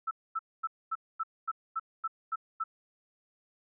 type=tone bursts; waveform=sine; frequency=1318.5 Hz; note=E6; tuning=in tune; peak=-29 dBFS; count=10; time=0.07-2.64 s; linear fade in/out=10 ms; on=41 ms; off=240 ms; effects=none